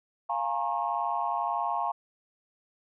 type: chord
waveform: sine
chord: Bb minor seventh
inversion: second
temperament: equal with one note detuned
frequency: 698.5 / 830.6 / 932.3 / 1082.8 Hz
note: F5 / Ab5 / Bb5 / Db6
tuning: 0 / 0 / 0 / -41 cents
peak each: -32 dBFS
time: 0.29-1.92 s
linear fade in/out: 10 ms
effects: tanh soft clip ceiling -16 dBFS